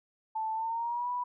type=tone with pitch glide; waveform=sine; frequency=880 to 982.1 Hz; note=A5 to B5; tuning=0 to -10 cents; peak=-30 dBFS; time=0.35-1.24 s; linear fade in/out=10 ms; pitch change=+190 cents; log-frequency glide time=0.53-1.09 s; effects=none